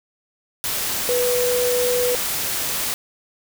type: tone in noise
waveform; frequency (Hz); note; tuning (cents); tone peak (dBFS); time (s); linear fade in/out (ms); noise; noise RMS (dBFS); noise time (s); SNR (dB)
sine; 492.4; B4; -5; -18; 1.09-2.15; 0; white; -24; 0.64-2.94; +3
effects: none